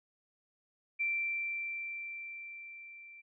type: tone with level ramp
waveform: sine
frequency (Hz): 2349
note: D7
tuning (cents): 0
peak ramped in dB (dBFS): -29 to -50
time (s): 0.99-3.22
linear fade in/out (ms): 20
effects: none